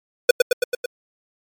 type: tone with echo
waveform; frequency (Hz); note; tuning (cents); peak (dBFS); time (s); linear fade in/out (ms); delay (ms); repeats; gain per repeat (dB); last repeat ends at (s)
square; 493.9; B4; 0; -7; 0.29-0.31; 5; 110; 5; -3; 0.86
effects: MP3 96 kbps